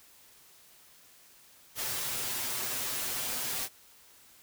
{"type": "noise with comb filter", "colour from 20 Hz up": "white", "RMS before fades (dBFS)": -34, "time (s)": [1.75, 3.69], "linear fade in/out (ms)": 50, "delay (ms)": 7.9, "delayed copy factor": 1, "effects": ["white hiss -58 dBFS RMS until 4.42 s"]}